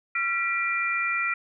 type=tone cluster; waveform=sine; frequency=1368 / 1956 / 2377 Hz; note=F6 / B6 / D7; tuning=-36 / -17 / +20 cents; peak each=-28 / -29 / -27 dBFS; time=0.15-1.34 s; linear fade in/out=5 ms; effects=none